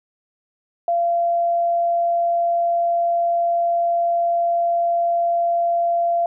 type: tone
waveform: sine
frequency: 686 Hz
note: F5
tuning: 31 cents flat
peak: -16 dBFS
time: 0.88-6.26 s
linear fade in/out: 2 ms
effects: none